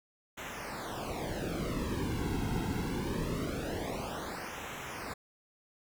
brown noise with flanger, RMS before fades -36 dBFS, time 0.37-5.14 s, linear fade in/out 10 ms, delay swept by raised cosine 0.21 to 1.71 ms, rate 0.23 Hz, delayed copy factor -1, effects none

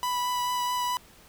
45% pulse tone with vibrato, 987.8 Hz, B5, in tune, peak -26 dBFS, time 0.03-0.97 s, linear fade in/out 0 ms, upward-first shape triangle, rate 4.6 Hz, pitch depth 12 cents each way, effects pink hiss -54 dBFS RMS until 1.28 s

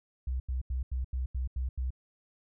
sine tone bursts, 63.8 Hz, C2, 43 cents flat, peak -29 dBFS, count 8, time 0.27-1.905 s, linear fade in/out 5 ms, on 130 ms, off 85 ms, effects none

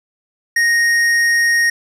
sine tone with hard clipping, 1864.7 Hz, A#6, in tune, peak -13 dBFS, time 0.56-1.7 s, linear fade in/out 5 ms, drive 10 dB, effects none

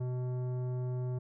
sine tone with tanh clipping, 125.6 Hz, B2, 30 cents sharp, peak -34 dBFS, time 0-1.19 s, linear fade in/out 10 ms, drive 13 dB, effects none

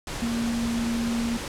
sine tone in noise, 233.1 Hz, A#3, in tune, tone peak -24 dBFS, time 0.22-1.37 s, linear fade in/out 2 ms, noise pink, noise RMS -33 dBFS, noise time 0.07-1.48 s, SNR +6 dB, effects low-pass 9000 Hz 12 dB/octave

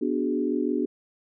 sine chord, G# half-diminished seventh, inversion first, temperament equal, 246.9 / 293.7 / 370 / 415.3 Hz, B3 / D4 / F#4 / G#4, 0 / 0 / 0 / 0 cents, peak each -28 / -27 / -29 / -31 dBFS, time 0.01-0.86 s, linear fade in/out 10 ms, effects none

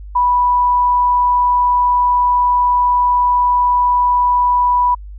sine tone, 984 Hz, B5, 7 cents flat, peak -10 dBFS, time 0.15-4.95 s, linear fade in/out 10 ms, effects added 50 Hz sine -29 dBFS peak until 5.18 s

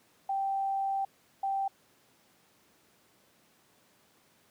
sine tone bursts at uneven times, 782 Hz, G5, 4 cents flat, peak -28 dBFS, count 2, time 0.29-1.05 / 1.43-1.68 s, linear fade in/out 5 ms, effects pink hiss -65 dBFS RMS until 4.5 s + high-pass 150 Hz 12 dB/octave

